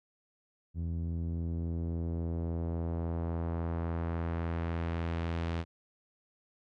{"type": "tone with low-pass filter sweep", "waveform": "sawtooth", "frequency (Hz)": 83.6, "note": "E2", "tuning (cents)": 25, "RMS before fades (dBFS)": -34, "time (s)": [0.74, 5.65], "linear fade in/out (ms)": 50, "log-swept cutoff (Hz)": [180, 3800], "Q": 0.89, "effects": []}